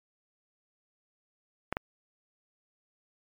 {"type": "clicks", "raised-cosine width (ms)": 0.5, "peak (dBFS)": -13, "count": 2, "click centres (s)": [1.726, 1.769], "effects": ["MP3 96 kbps"]}